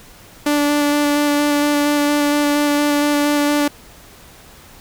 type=tone with vibrato; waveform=sawtooth; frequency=291.9 Hz; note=D4; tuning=10 cents flat; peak=-10 dBFS; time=0.46-3.68 s; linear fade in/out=5 ms; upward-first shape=square; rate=4.3 Hz; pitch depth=9 cents each way; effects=pink hiss -43 dBFS RMS until 4.8 s